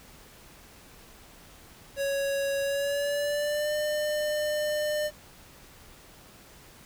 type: tone with pitch glide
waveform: square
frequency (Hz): 555 to 601.7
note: C#5 to D5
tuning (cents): +2 to +42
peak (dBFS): -27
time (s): 1.96-5.11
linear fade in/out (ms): 50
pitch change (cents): +140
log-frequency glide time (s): 2.62-3.75
effects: pink hiss -52 dBFS RMS until 6.85 s